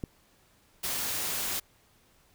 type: click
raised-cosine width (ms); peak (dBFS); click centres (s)
3; -20; 0.038
type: noise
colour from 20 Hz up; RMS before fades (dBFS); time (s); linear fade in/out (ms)
white; -32; 0.83-1.6; 10
effects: pink hiss -64 dBFS RMS until 2.34 s